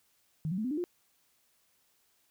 sine tone with pitch steps, 157 / 184.56 / 217 / 255 / 299.8 / 352.5 Hz, D#3 / F#3 / A3 / C4 / D4 / F4, +16 / -4 / -24 / -44 / +36 / +16 cents, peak -30 dBFS, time 0.45-0.84 s, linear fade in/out 0 ms, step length 65 ms, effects white hiss -71 dBFS RMS until 2.3 s

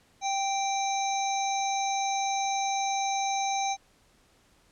harmonic tone, 784 Hz, G5, in tune, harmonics 1 / 3 / 5 / 7 / 8, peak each -27 / -37 / -37 / -45 / -35 dBFS, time 0.21-3.77 s, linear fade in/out 50 ms, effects pink hiss -63 dBFS RMS until 4.71 s + low-pass 10000 Hz 12 dB/octave

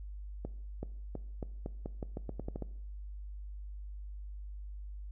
accelerating click train, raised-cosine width 2 ms, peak -25 dBFS, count 13, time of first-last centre 0.45-2.623 s, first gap 380 ms, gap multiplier 0.85, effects noise-tail reverb RT60 0.7 s tail -19 dB re dry + added 50 Hz sine -41 dBFS peak until 5.11 s

